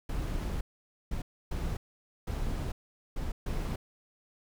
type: noise bursts at uneven times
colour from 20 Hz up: brown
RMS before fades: -33 dBFS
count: 6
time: 0.09-0.61 / 1.11-1.22 / 1.51-1.77 / 2.27-2.72 / 3.16-3.32 / 3.46-3.76 s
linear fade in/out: 5 ms
effects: none